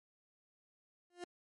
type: tone with exponential growth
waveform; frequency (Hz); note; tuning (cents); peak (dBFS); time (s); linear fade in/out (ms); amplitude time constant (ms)
30% pulse; 352.4; F4; +16; -37; 1.1-1.24; 2; 30
effects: MP3 48 kbps